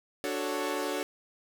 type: chord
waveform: sawtooth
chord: D major seventh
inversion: none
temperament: equal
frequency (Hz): 293.7 / 370 / 440 / 554.4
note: D4 / F#4 / A4 / C#5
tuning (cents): 0 / 0 / 0 / 0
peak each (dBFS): -32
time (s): 0.24-1.03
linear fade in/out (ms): 0
effects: none